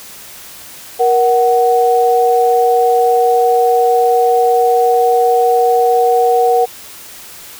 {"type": "tone pair together", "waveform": "sine", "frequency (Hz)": [472.5, 744], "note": ["A#4", "F#5"], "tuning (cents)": [23, 9], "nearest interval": "minor sixth", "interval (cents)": 786, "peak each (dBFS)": -11, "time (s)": [0.99, 6.66], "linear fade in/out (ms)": 20, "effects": ["white hiss -34 dBFS RMS until 7.59 s"]}